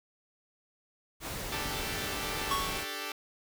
pink noise, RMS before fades -38 dBFS, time 1.2-2.86 s, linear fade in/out 50 ms
5% pulse chord, D suspended fourth, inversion none, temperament equal, 293.7 / 392 / 440 Hz, D4 / G4 / A4, 0 / 0 / 0 cents, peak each -30 / -28 / -28 dBFS, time 1.52-3.12 s, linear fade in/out 2 ms
square tone with exponential decay, 1108.7 Hz, C#6, in tune, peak -27 dBFS, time 2.51-3.07 s, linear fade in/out 2 ms, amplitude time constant 120 ms
effects none

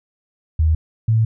sine tone pair in turn, 79 / 111.72 Hz, D#2 / A2, +27 / +27 cents, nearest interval tritone, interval 600 cents, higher second, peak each -12 dBFS, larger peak neither, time 0.59-0.75 / 1.08-1.25 s, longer second, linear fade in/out 5 ms, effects none

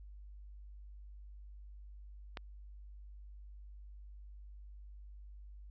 click, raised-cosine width 0.3 ms, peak -25 dBFS, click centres 2.372 s, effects added 50 Hz sine -49 dBFS peak until 5.7 s + resampled to 16000 Hz

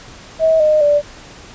sine tone with pitch steps, 642 / 613 / 585.3 Hz, E5 / D#5 / D5, -46 / -26 / -6 cents, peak -9 dBFS, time 0.39-1.02 s, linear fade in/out 50 ms, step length 210 ms, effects pink hiss -38 dBFS RMS until 1.54 s + resampled to 16000 Hz

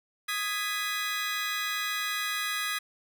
25% pulse chord, G# minor, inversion second, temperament just, 1245.9 / 1661.2 / 1993.5 Hz, D#6 / G#6 / B6, +2 / 0 / +16 cents, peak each -30 dBFS, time 0.28-2.79 s, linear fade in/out 10 ms, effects none

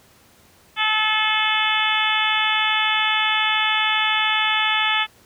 harmonic tone, 432.8 Hz, A4, 29 cents flat, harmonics 2 / 3 / 4 / 5 / 6 / 7 / 8, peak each -25 / -25 / -25 / -25 / -25 / -25 / -25 dBFS, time 0.76-5.07 s, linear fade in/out 50 ms, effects pink hiss -53 dBFS RMS until 5.25 s + high-pass 60 Hz 12 dB/octave

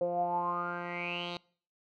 10% pulse tone with low-pass filter sweep, 174.61 Hz, F3, in tune, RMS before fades -34 dBFS, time 0.01-1.37 s, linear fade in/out 2 ms, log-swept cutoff 530 to 3800 Hz, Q 9.8, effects noise-tail reverb RT60 0.5 s tail -24 dB re dry

